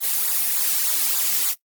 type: noise with flanger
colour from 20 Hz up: blue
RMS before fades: -21 dBFS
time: 0-1.55 s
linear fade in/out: 50 ms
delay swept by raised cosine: 0.34 to 2.14 ms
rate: 3.4 Hz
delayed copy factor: -0.95
effects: noise-tail reverb RT60 0.1 s tail -18 dB re dry + Opus 24 kbps